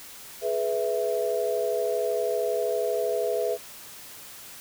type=chord; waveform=sine; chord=E major; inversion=first; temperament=equal with one note detuned; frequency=421.3 / 493.9 / 659.3 Hz; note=G#4 / B4 / E5; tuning=+25 / 0 / 0 cents; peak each=-28 dBFS; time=0.41-3.58 s; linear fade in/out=50 ms; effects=white hiss -44 dBFS RMS until 4.6 s